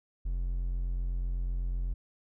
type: tone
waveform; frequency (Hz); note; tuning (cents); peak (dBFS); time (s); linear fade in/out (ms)
triangle; 44; F1; +14; -27; 0.25-1.94; 10
effects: none